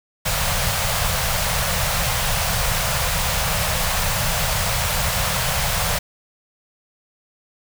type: band-stop noise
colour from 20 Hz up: pink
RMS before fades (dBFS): -21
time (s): 0.25-5.99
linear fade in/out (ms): 10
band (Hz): 180 to 510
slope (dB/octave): 48
effects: none